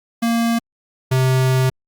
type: tone pair in turn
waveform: square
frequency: 231.8 / 130.09 Hz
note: A#3 / C3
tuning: -10 / -10 cents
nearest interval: minor seventh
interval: 1000 cents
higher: first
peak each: -16 / -14 dBFS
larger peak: second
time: 0.22-0.59 / 1.11-1.7 s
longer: second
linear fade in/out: 10 ms
effects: Opus 48 kbps